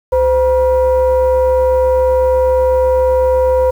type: tone with frequency modulation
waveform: sine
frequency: 513 Hz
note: C5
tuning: 34 cents flat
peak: -8 dBFS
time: 0.12-3.71 s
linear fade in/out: 10 ms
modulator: 446 Hz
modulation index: 0.56
effects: tanh soft clip ceiling -4 dBFS + 7-bit